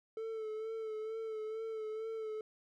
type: tone with vibrato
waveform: triangle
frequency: 440 Hz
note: A4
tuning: in tune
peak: -36 dBFS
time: 0.17-2.41 s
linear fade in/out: 2 ms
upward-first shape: sine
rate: 2.2 Hz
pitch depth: 34 cents each way
effects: none